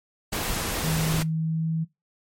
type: noise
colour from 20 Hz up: pink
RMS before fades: -28 dBFS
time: 0.32-1.23 s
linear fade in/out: 10 ms
type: tone with pitch glide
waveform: sine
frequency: 159.2 to 161.61 Hz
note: D#3 to E3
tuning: +40 to -34 cents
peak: -23 dBFS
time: 0.83-1.85 s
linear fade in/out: 20 ms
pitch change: +26 cents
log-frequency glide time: 1.18-1.68 s
effects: noise-tail reverb RT60 0.2 s tail -20 dB re dry + MP3 64 kbps